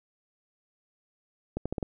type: accelerating click train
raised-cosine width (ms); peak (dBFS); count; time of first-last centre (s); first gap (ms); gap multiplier
2; -17; 5; 1.57-1.828; 86; 0.81
effects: none